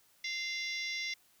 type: harmonic tone with a mistuned harmonic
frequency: 695 Hz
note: F5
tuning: 9 cents flat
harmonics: 3 / 4 / 5 / 6 / 7 / 8 / 9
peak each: -37 / -48 / -43 / -47 / -46 / -43 / -52 dBFS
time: 0.24-1.14 s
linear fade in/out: 5 ms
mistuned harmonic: 6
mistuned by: -75 cents
effects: white hiss -67 dBFS RMS until 1.4 s